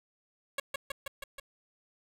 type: tone with echo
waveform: 10% pulse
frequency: 554.4 Hz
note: C#5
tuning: in tune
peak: -22 dBFS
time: 0.58-0.6 s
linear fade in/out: 5 ms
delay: 160 ms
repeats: 5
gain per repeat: -2 dB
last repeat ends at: 1.4 s
effects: resampled to 32000 Hz + 8-bit